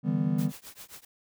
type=chord; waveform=triangle; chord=E minor seventh; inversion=third; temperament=just; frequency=148.33 / 164.81 / 197.78 / 247.2 Hz; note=D3 / E3 / G3 / B3; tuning=+18 / 0 / +16 / +2 cents; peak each=-28 dBFS; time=0.03-0.52 s; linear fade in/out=50 ms
type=noise with tremolo; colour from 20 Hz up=white; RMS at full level=-43 dBFS; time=0.38-1.05 s; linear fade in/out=5 ms; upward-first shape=triangle; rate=7.5 Hz; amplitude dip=100%
effects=none